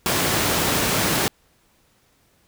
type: high-pass noise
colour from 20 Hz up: pink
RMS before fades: -21 dBFS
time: 0.06-1.28 s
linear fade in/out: 0 ms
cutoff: 110 Hz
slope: 12 dB/octave
effects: pink hiss -61 dBFS RMS until 2.47 s